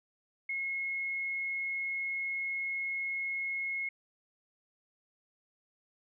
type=tone; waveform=sine; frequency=2168 Hz; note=C#7; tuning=39 cents flat; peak=-32 dBFS; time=0.49-3.89 s; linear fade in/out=5 ms; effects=none